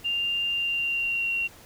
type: tone with pitch glide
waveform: sine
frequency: 2794 to 2749 Hz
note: F7 to F7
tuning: 0 to -28 cents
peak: -24 dBFS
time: 0.04-1.48 s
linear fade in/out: 20 ms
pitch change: -28 cents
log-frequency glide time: 0.5-1.3 s
effects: pink hiss -50 dBFS RMS until 1.65 s